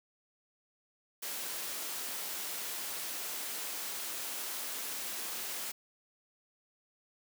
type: high-pass noise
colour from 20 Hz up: white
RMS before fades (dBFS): -39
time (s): 1.22-5.72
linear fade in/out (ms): 10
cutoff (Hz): 240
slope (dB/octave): 12
effects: none